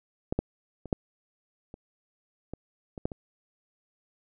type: clicks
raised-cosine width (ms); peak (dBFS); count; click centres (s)
2; -14 / -12 / -27 / -11 / -29 / -23 / -25 / -14 / -25; 9; 0.325 / 0.39 / 0.857 / 0.928 / 1.741 / 2.536 / 2.978 / 3.055 / 3.118
effects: none